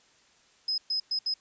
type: tone bursts at uneven times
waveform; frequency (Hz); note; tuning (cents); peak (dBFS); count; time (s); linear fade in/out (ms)
sine; 5080; D#8; +35; -26; 4; 0.68-0.78 / 0.9-1 / 1.11-1.19 / 1.26-1.34; 5
effects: white hiss -62 dBFS RMS until 1.4 s + resampled to 16000 Hz